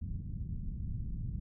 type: low-pass noise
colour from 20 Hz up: pink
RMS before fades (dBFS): -38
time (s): 0.01-1.4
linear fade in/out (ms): 10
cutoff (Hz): 180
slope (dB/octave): 24
effects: none